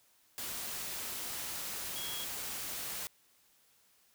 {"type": "tone in noise", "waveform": "sine", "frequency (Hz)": 3300, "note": "G#7", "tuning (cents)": -12, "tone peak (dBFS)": -42, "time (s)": [1.96, 2.24], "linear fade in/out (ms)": 0, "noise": "white", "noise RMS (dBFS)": -40, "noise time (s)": [0.38, 3.07], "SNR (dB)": -5, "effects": ["white hiss -68 dBFS RMS until 4.14 s"]}